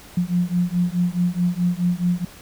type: beating tone pair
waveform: sine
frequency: 174.61 / 179.31 Hz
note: F3 / F3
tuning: 0 / +46 cents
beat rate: 4.7 Hz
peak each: -21 dBFS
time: 0.17-2.25 s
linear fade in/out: 5 ms
effects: pink hiss -44 dBFS RMS until 2.41 s